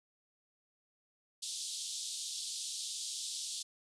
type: band-pass noise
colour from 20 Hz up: pink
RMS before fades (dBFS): -41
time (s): 1.42-3.63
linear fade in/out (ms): 10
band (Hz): 3400 to 9600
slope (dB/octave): 48
effects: none